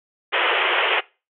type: band-pass noise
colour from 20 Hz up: white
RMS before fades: -20 dBFS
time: 0.32-1.01 s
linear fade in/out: 20 ms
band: 350 to 3200 Hz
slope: 96 dB/octave
effects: noise-tail reverb RT60 0.3 s tail -22 dB re dry